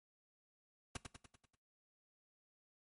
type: noise with echo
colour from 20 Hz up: pink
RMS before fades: -42 dBFS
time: 0.95-0.97 s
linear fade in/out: 5 ms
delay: 97 ms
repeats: 6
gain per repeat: -5 dB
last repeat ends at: 1.552 s
effects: noise-tail reverb RT60 0.3 s tail -19 dB re dry + MP3 48 kbps